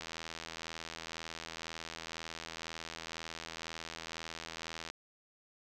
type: click train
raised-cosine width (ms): 0.2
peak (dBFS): -24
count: 402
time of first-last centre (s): 0.01-4.9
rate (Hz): 82
effects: none